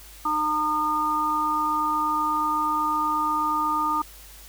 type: harmonic tone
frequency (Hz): 304.7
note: D#4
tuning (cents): -36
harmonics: 1 / 3 / 4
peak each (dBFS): -32 / -26 / -23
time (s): 0.25-4.02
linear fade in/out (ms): 5
effects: added 50 Hz sine -47 dBFS peak until 4.48 s + white hiss -47 dBFS RMS until 4.48 s